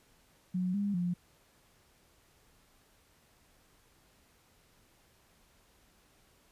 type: tone with pitch steps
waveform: sine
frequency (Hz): 182.4 / 202.3 / 176.4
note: F#3 / G#3 / F3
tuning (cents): -24 / -45 / +18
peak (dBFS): -29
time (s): 0.54-1.14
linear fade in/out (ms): 10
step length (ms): 200
effects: pink hiss -66 dBFS RMS until 6.51 s + resampled to 32000 Hz